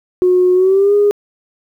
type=tone with pitch glide; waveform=sine; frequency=363.6 to 410.5 Hz; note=F#4 to G#4; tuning=-30 to -20 cents; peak=-7 dBFS; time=0.22-1.11 s; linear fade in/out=0 ms; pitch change=+210 cents; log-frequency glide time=0.54-0.94 s; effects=tanh soft clip ceiling -3 dBFS + 8-bit